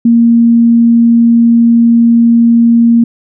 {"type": "tone", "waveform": "sine", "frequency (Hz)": 233.1, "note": "A#3", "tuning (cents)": 0, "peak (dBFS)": -3, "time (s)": [0.05, 3.04], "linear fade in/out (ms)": 5, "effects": []}